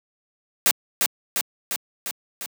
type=noise with echo; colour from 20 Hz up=white; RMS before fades=-17 dBFS; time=0.66-0.71 s; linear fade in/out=0 ms; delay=350 ms; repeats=5; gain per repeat=-3 dB; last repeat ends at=2.46 s; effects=high-pass 200 Hz 12 dB/octave